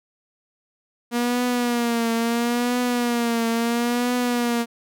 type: tone with vibrato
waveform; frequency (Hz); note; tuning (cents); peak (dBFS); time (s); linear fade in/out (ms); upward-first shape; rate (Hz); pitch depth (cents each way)
sawtooth; 237.8; A#3; +35; -16; 1.11-4.66; 50; triangle; 0.74; 70
effects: none